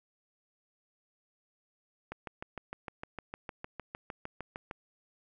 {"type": "click train", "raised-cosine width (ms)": 0.5, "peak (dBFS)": -24, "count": 18, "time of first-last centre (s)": [2.12, 4.711], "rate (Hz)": 6.56, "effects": []}